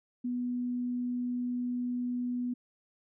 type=tone; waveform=sine; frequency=245.9 Hz; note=B3; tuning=7 cents flat; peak=-30 dBFS; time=0.24-2.54 s; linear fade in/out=10 ms; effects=none